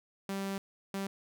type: tone bursts at uneven times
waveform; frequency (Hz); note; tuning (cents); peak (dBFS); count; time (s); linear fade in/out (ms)
sawtooth; 195.6; G3; -4; -30; 2; 0.29-0.58 / 0.94-1.07; 2
effects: none